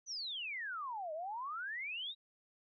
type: exponential two-way sweep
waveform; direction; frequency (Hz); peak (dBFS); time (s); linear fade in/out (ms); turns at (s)
sine; down then up; 6190 to 603 to 3883; -39; 0.06-2.15; 50; 1.13
effects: none